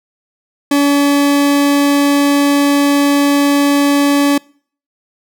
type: tone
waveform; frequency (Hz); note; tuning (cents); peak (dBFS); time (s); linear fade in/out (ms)
40% pulse; 284.7; C#4; +46; -8; 0.71-4.38; 5
effects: noise-tail reverb RT60 0.5 s tail -26 dB re dry